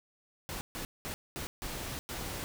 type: noise bursts at uneven times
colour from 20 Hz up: pink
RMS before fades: -39 dBFS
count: 6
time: 0.49-0.61 / 0.75-0.85 / 1.05-1.14 / 1.36-1.47 / 1.62-1.99 / 2.09-2.44 s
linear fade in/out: 0 ms
effects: none